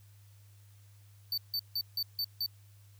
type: tone bursts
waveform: square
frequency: 4554 Hz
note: C#8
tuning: 46 cents sharp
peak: -31 dBFS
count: 6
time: 1.32-2.462 s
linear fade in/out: 2 ms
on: 57 ms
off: 160 ms
effects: added 101 Hz sine -55 dBFS peak until 2.99 s + white hiss -67 dBFS RMS until 2.99 s